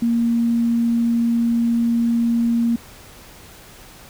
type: tone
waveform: sine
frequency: 233.5 Hz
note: A#3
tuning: 3 cents sharp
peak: -15 dBFS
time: 0.02-2.76 s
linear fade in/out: 5 ms
effects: pink hiss -43 dBFS RMS until 4.09 s